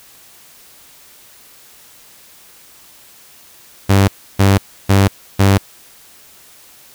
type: tone bursts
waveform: sawtooth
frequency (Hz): 98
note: G2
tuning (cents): 0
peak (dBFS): -4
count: 4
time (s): 3.89-5.58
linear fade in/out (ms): 10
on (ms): 190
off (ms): 310
effects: white hiss -44 dBFS RMS until 6.94 s